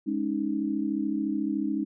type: chord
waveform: sine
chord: Ab suspended fourth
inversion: none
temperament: equal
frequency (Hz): 207.7 / 277.2 / 311.1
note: Ab3 / Db4 / Eb4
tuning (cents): 0 / 0 / 0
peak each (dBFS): -31 / -30 / -29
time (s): 0.06-1.85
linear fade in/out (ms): 20
effects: none